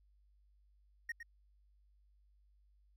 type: tone with echo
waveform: triangle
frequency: 1864.7 Hz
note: A#6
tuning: in tune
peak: -35 dBFS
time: 1.09-1.12 s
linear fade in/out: 5 ms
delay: 110 ms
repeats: 1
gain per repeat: -9 dB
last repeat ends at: 1.23 s
effects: added 50 Hz sine -66 dBFS peak until 2.96 s